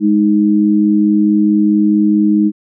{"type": "tone pair together", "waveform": "sine", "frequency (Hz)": [207.7, 312.3], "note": ["G#3", "D#4"], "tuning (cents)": [0, 7], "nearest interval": "perfect fifth", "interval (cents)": 707, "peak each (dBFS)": -11, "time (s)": [0, 2.52], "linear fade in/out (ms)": 50, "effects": []}